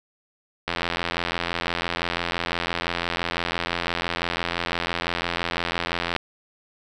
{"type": "click train", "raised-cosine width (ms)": 0.3, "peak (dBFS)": -8, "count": 472, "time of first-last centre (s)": [0.68, 6.163], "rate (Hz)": 85.9, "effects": []}